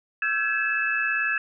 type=tone cluster; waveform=sine; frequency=1333 / 1576 / 1694 / 2618 Hz; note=E6 / G6 / G#6 / E7; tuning=+19 / +9 / +34 / -13 cents; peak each=-32 / -30 / -25 / -27 dBFS; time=0.22-1.38 s; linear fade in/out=2 ms; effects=none